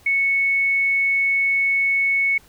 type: tone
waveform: sine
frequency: 2210 Hz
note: C#7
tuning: 6 cents flat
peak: -16 dBFS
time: 0.06-2.38 s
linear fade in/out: 5 ms
effects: pink hiss -52 dBFS RMS until 2.48 s